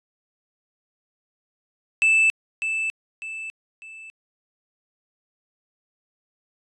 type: tone with echo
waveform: triangle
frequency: 2637 Hz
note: E7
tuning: in tune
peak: -13 dBFS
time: 2.02-2.3 s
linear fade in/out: 0 ms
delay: 600 ms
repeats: 3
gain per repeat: -8 dB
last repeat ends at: 4.1 s
effects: resampled to 24000 Hz